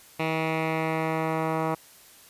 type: tone with low-pass filter sweep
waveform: 10% pulse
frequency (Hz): 160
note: D#3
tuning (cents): +49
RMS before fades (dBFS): -27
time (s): 0.19-1.75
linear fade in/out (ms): 10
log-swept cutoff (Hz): 2700 to 1400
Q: 2.1
effects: white hiss -52 dBFS RMS until 2.29 s + resampled to 32000 Hz